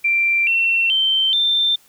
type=tone with pitch steps; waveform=sine; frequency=2358 / 2709 / 3111 / 3574 Hz; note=D7 / E7 / G7 / A7; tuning=+6 / +47 / -14 / +26 cents; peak=-14 dBFS; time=0.04-1.76 s; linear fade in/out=10 ms; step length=430 ms; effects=white hiss -53 dBFS RMS until 1.88 s